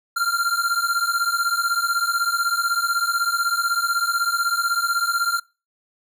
square beating tone pair, 1377 / 1393 Hz, F6 / F6, -25 / -5 cents, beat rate 16 Hz, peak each -23 dBFS, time 0.16-5.4 s, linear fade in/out 10 ms, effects noise-tail reverb RT60 0.3 s tail -24 dB re dry

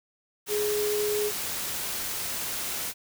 sine tone in noise, 418.4 Hz, G#4, 13 cents sharp, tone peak -25 dBFS, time 0.48-1.32 s, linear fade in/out 50 ms, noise white, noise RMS -32 dBFS, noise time 0.46-2.94 s, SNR +4 dB, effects none

